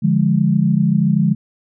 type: chord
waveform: sine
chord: D diminished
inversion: none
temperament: equal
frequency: 146.83 / 174.61 / 207.7 Hz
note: D3 / F3 / Ab3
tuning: 0 / 0 / 0 cents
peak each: -17 / -16 / -16 dBFS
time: 0.02-1.35 s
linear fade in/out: 20 ms
effects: none